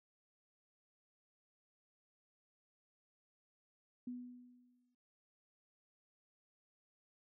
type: tone with exponential decay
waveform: sine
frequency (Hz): 246.9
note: B3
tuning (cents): 0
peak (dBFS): -40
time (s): 4.07-4.95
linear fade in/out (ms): 5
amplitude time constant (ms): 190
effects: none